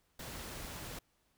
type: noise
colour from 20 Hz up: pink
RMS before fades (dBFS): -45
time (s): 0.19-0.99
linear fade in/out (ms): 5
effects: pink hiss -75 dBFS RMS until 1.37 s